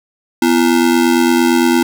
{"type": "ring-modulated tone", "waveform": "square", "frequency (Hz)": 293.7, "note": "D4", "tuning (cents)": 0, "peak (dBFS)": -7, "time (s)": [0.42, 1.83], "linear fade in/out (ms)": 2, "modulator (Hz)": 44.4, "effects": []}